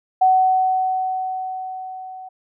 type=tone with level ramp; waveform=sine; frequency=750 Hz; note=F#5; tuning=23 cents sharp; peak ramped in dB=-10 to -33 dBFS; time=0.21-2.29 s; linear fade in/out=10 ms; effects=none